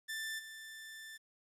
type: tone with level steps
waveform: sawtooth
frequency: 1771 Hz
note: A6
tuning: 11 cents sharp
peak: -35 / -44 dBFS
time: 0.08-1.18 s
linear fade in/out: 20 ms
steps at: 0.38 s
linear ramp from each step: 20 ms
effects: resampled to 32000 Hz + 11-bit